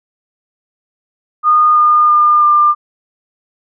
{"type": "tone with pitch steps", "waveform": "sine", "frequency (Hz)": [1225, 1215.1, 1205.3, 1195.6], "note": ["D#6", "D#6", "D6", "D6"], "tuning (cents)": [-27, -41, 45, 31], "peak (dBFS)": -6, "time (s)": [1.43, 2.75], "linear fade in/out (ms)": 50, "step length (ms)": 330, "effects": []}